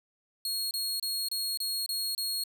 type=tone bursts; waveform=sawtooth; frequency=4301 Hz; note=C8; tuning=47 cents sharp; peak=-27 dBFS; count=7; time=0.45-2.438 s; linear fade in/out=2 ms; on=260 ms; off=28 ms; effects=none